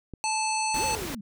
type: click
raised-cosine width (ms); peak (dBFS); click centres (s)
3; -25; 0.137
type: harmonic tone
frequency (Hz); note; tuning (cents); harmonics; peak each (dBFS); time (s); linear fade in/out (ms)
874; A5; -12; 1 / 3 / 5 / 7 / 9 / 10; -27 / -32 / -34 / -35 / -37 / -37; 0.24-0.95; 0
type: noise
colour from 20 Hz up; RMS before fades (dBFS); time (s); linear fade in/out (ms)
pink; -35; 0.74-1.15; 5
type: linear two-way sweep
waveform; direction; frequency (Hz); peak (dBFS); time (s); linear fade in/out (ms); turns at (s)
sine; up then down; 185 to 554.4 to 185; -35; 0.76-1.21; 5; 0.85
effects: none